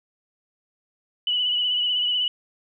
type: tone with vibrato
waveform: sine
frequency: 2960 Hz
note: F#7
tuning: in tune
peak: -20 dBFS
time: 1.27-2.28 s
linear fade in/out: 2 ms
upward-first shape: sine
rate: 16 Hz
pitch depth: 36 cents each way
effects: none

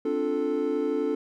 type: chord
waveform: triangle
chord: D minor seventh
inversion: third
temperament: equal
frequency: 261.6 / 293.7 / 349.2 / 440 Hz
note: C4 / D4 / F4 / A4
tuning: 0 / 0 / 0 / 0 cents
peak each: -31 / -27 / -31 / -25 dBFS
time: 0.05-1.15 s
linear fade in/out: 5 ms
effects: none

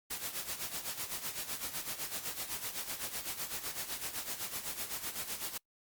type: noise with tremolo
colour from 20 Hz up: white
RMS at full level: -37 dBFS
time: 0.1-5.58 s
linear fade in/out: 10 ms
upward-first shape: sine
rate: 7.9 Hz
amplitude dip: 70%
effects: noise-tail reverb RT60 0.1 s tail -26 dB re dry + Opus 48 kbps

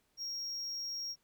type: tone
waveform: triangle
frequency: 5588 Hz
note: F8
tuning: in tune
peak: -36 dBFS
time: 0.17-1.16 s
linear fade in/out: 50 ms
effects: pink hiss -75 dBFS RMS until 1.23 s

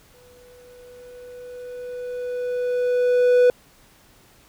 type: tone with exponential growth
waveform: triangle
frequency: 493.9 Hz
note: B4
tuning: in tune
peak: -9 dBFS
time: 0.14-3.5 s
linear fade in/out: 1 ms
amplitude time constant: 730 ms
effects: pink hiss -54 dBFS RMS until 4.48 s

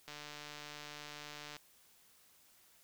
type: click train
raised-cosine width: 0.2 ms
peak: -30 dBFS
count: 221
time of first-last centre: 0.08-1.566 s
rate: 148 Hz
effects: white hiss -66 dBFS RMS until 2.83 s

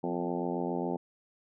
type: harmonic tone with a mistuned harmonic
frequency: 87.31 Hz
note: F2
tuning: in tune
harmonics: 2 / 3 / 4 / 5 / 6 / 7 / 8 / 9 / 10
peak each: -37 / -36 / -36 / -38 / -41 / -42 / -44 / -40 / -43 dBFS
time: 0.03-0.97 s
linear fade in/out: 10 ms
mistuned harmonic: 3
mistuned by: -45 cents
effects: none

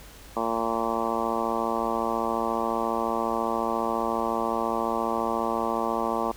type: harmonic tone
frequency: 114.4 Hz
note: A#2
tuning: 32 cents flat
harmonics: 2 / 3 / 4 / 5 / 6 / 7 / 8 / 9 / 10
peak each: -33 / -33 / -33 / -33 / -33 / -33 / -33 / -33 / -33 dBFS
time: 0.36-6.32 s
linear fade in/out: 10 ms
effects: added 50 Hz sine -48 dBFS peak until 6.36 s + pink hiss -48 dBFS RMS until 6.36 s

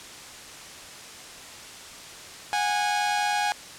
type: tone pair together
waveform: sawtooth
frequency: 734.1 / 824 Hz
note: F#5 / G#5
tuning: -14 / -14 cents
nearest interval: major second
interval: 200 cents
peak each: -26 / -20 dBFS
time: 2.53-3.52 s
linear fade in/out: 0 ms
effects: white hiss -42 dBFS RMS until 3.78 s + low-pass 8000 Hz 12 dB/octave

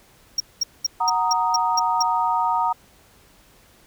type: tone bursts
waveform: triangle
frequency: 5588 Hz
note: F8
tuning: in tune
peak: -16 dBFS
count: 8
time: 0.38-2.026 s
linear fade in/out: 5 ms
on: 22 ms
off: 210 ms
type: chord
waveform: sine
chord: D# minor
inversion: first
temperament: equal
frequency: 740 / 932.3 / 1244.5 Hz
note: F#5 / A#5 / D#6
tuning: 0 / 0 / 0 cents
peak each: -25 / -20 / -25 dBFS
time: 1-2.73 s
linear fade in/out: 10 ms
effects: pink hiss -54 dBFS RMS until 3.86 s

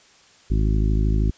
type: harmonic tone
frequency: 52.8 Hz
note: G#1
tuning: 29 cents sharp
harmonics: 1 / 2 / 3 / 4 / 5 / 6 / 7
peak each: -18 / -24 / -28 / -30 / -32 / -34 / -35 dBFS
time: 0.5-1.31 s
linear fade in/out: 10 ms
effects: white hiss -53 dBFS RMS until 1.37 s + resampled to 16000 Hz

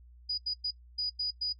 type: tone bursts at uneven times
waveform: sine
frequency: 4926 Hz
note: D#8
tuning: 18 cents flat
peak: -29 dBFS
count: 6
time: 0.29-0.38 / 0.46-0.54 / 0.64-0.71 / 0.98-1.1 / 1.19-1.31 / 1.41-1.53 s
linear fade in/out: 10 ms
effects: noise-tail reverb RT60 0.1 s tail -18 dB re dry + added 60 Hz sine -52 dBFS peak until 1.59 s

